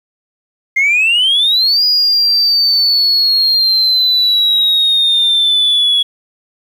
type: exponential two-way sweep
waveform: sine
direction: up then down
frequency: 2093 to 4918 to 3355 Hz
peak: -7 dBFS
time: 0.76-6.03 s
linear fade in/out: 10 ms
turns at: 1.84 s
effects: tanh soft clip ceiling -6 dBFS + 7-bit